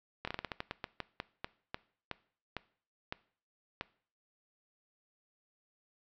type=slowing click train; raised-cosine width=0.3 ms; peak=-20 dBFS; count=18; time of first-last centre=0.25-3.811 s; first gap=25 ms; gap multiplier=1.23; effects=noise-tail reverb RT60 0.5 s tail -20 dB re dry + low-pass 5000 Hz 12 dB/octave